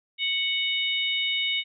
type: harmonic tone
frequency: 740 Hz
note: F#5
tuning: in tune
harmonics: 3 / 4 / 5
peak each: -28 / -28 / -28 dBFS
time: 0.18-1.64 s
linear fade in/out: 50 ms
effects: none